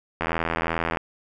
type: click train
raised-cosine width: 0.5 ms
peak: -9 dBFS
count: 64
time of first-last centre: 0.21-0.972 s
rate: 82.7 Hz
effects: none